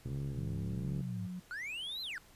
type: tone with vibrato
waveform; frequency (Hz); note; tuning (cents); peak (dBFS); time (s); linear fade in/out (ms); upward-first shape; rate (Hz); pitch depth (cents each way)
sine; 119.2; A#2; +39; -38; 0.05-1.27; 10; sine; 1.4; 280
type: click train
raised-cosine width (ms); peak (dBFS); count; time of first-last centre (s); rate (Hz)
3; -32; 67; 0.06-1.007; 69.7
type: tone with pitch glide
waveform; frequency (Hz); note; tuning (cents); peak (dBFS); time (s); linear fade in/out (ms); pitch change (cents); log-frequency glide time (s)
sine; 163.3 to 181.19; E3 to F#3; -16 to -36; -39; 0.37-1.4; 10; +180; 0.53-0.71
type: linear two-way sweep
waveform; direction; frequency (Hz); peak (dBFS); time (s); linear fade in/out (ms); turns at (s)
triangle; up then down; 1396.9 to 4156 to 1396.9; -37; 1.51-2.18; 0; 2.02
effects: pink hiss -61 dBFS RMS until 2.35 s + resampled to 32000 Hz